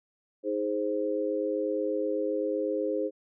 sine chord, Ab major, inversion second, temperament equal with one note detuned, 314.4 / 415.3 / 523.3 Hz, Eb4 / Ab4 / C5, +18 / 0 / 0 cents, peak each -32 / -31 / -30 dBFS, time 0.43-3.11 s, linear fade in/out 50 ms, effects none

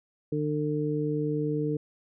harmonic tone, 150 Hz, D3, 37 cents sharp, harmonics 1 / 2 / 3, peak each -30 / -30 / -30 dBFS, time 0.32-1.77 s, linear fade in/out 5 ms, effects none

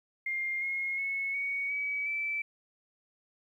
sine tone with pitch steps, 2115 / 2154 / 2195 / 2236 / 2277 / 2320 Hz, C7 / C7 / C#7 / C#7 / C#7 / D7, +18 / +50 / -18 / +14 / +46 / -22 cents, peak -30 dBFS, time 0.26-2.42 s, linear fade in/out 5 ms, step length 360 ms, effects 11-bit

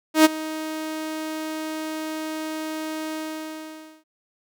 sawtooth tone with ADSR envelope, 313.5 Hz, D#4, 13 cents sharp, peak -5 dBFS, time 0.14-4.04 s, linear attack 110 ms, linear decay 23 ms, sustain -19 dB, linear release 900 ms, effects none

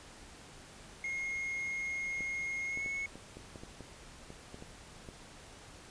triangle tone with pitch glide, 2148 to 2194 Hz, C7 to C#7, +45 to -18 cents, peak -33 dBFS, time 1.04-3.06 s, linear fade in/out 2 ms, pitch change +37 cents, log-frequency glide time 2.66-2.84 s
clicks, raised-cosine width 2 ms, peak -33 dBFS, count 12, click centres 2.207 / 2.774 / 2.861 / 3.156 / 3.37 / 3.558 / 3.635 / 3.807 / 4.304 / 4.544 / 4.624 / 5.088 s
effects pink hiss -53 dBFS RMS until 5.9 s + resampled to 22050 Hz

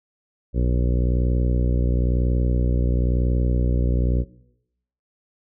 harmonic tone, 61 Hz, B1, 21 cents flat, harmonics 1 / 2 / 3 / 4 / 5 / 6 / 7 / 8 / 9, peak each -19 / -25 / -29 / -31 / -33 / -35 / -36 / -37 / -38 dBFS, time 0.53-4.25 s, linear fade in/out 50 ms, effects noise-tail reverb RT60 0.8 s tail -18 dB re dry

